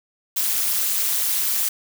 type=noise with amplitude modulation; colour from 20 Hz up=blue; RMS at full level=-18 dBFS; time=0.36-1.69 s; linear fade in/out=10 ms; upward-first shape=sine; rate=210 Hz; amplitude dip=85%; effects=none